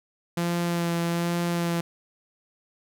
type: tone with vibrato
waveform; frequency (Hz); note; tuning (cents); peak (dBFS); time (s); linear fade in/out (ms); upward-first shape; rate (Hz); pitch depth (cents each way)
sawtooth; 171.1; F3; -35; -20; 0.37-1.81; 5; sine; 1.2; 15
effects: none